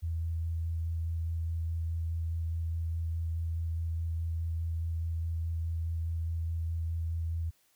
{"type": "tone with vibrato", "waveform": "sine", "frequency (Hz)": 82.41, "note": "E2", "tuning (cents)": 0, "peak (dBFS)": -30, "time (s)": [0.02, 7.51], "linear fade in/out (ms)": 20, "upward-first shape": "square", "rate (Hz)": 4.8, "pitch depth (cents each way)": 10, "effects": ["white hiss -69 dBFS RMS until 7.75 s"]}